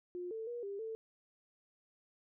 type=tone with pitch steps; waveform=sine; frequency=356.2 / 445.2 / 478.5 / 399.4 / 445.4 Hz; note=F4 / A4 / A#4 / G4 / A4; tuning=+34 / +20 / +45 / +32 / +21 cents; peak=-39 dBFS; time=0.15-0.95 s; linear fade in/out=0 ms; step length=160 ms; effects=none